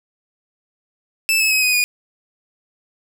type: tone with pitch steps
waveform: sawtooth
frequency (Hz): 2637 / 2590 / 2544 / 2499 / 2455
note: E7 / E7 / D#7 / D#7 / D#7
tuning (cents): 0 / -31 / +38 / +7 / -24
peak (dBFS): -11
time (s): 1.29-1.84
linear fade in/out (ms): 0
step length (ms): 110
effects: none